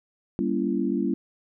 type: chord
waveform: sine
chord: G diminished seventh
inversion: none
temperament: just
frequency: 196 / 235.2 / 282.2 / 338.7 Hz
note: G3 / Bb3 / Db4 / Fb4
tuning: 0 / +16 / +31 / +47 cents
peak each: -28 dBFS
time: 0.39-1.14 s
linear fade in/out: 0 ms
effects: none